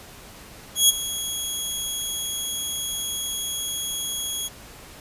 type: tone with ADSR envelope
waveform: 15% pulse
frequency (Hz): 3322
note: G#7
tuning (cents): 0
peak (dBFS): -4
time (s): 0.75-4.49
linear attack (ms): 140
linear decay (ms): 21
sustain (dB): -15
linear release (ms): 26
effects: pink hiss -44 dBFS RMS until 5 s + resampled to 32000 Hz